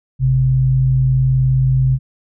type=tone pair together; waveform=sine; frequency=51.91 / 130.81 Hz; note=G#1 / C3; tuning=0 / 0 cents; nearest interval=octave + major third; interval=1600 cents; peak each=-21 / -11 dBFS; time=0.19-1.99 s; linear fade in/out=50 ms; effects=none